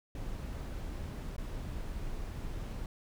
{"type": "noise with dropouts", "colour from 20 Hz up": "brown", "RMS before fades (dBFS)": -39, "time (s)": [0.15, 2.86], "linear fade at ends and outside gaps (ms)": 2, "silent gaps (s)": [1.365, 1.38], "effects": []}